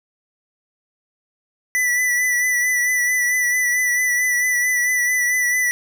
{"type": "tone with vibrato", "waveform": "square", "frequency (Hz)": 1975.5, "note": "B6", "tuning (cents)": 0, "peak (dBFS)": -17, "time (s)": [1.75, 5.71], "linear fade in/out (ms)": 0, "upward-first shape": "sine", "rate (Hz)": 4.5, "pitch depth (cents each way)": 29, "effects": []}